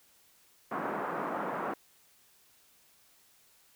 white band-pass noise, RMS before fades -35 dBFS, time 0.71-1.74 s, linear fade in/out 5 ms, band 180 to 1300 Hz, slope 24 dB/octave, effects white hiss -64 dBFS RMS until 3.75 s

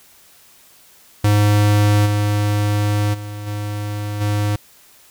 square tone with level steps, 103.83 Hz, G#2, in tune, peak -12 / -16 / -28 / -23 / -17 dBFS, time 1.24-4.56 s, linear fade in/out 5 ms, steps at 2.05 / 3.13 / 3.46 / 4.2 s, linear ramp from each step 20 ms, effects white hiss -49 dBFS RMS until 5.1 s

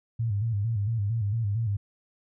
sine tone with vibrato, 107.8 Hz, A2, 35 cents flat, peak -24 dBFS, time 0.19-1.77 s, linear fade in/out 10 ms, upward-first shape square, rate 4.4 Hz, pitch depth 110 cents each way, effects none

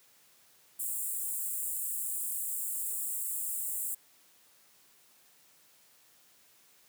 pink high-pass noise, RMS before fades -35 dBFS, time 0.79-3.95 s, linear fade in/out 10 ms, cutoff 7500 Hz, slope 96 dB/octave, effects white hiss -63 dBFS RMS until 6.88 s + high-pass 100 Hz 12 dB/octave

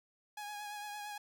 sawtooth tone with vibrato, 830.6 Hz, G#5, in tune, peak -38 dBFS, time 0.37-1.18 s, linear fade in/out 5 ms, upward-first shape triangle, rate 8.8 Hz, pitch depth 30 cents each way, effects none

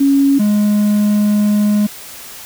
sine / triangle tone pair in turn, 277.2 / 208.2 Hz, C#4 / G#3, 0 / +5 cents, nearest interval perfect fourth, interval 495 cents, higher first, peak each -8 dBFS, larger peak neither, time 0-0.39 / 0.39-1.87 s, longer second, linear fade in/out 10 ms, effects white hiss -33 dBFS RMS until 2.45 s

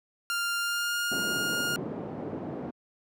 sawtooth tone with pitch glide, 1396.9 to 1418 Hz, F6 to F6, 0 to +26 cents, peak -24 dBFS, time 0.3-1.76 s, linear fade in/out 0 ms, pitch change +26 cents, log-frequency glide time 0.58-0.98 s
pink band-pass noise, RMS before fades -36 dBFS, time 1.11-2.71 s, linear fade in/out 10 ms, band 170 to 520 Hz, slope 12 dB/octave
effects high-pass 100 Hz 12 dB/octave

